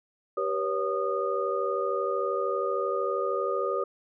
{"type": "tone cluster", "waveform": "sine", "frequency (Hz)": [388.7, 485.1, 558, 1229], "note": ["G4", "B4", "C#5", "D#6"], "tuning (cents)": [-15, -31, 11, -22], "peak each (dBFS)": -31, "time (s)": [0.37, 3.84], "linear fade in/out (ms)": 5, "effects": []}